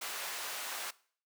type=high-pass noise; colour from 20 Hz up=pink; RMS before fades=-40 dBFS; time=0.01-0.91 s; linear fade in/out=10 ms; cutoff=870 Hz; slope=12 dB/octave; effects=noise-tail reverb RT60 0.5 s tail -21 dB re dry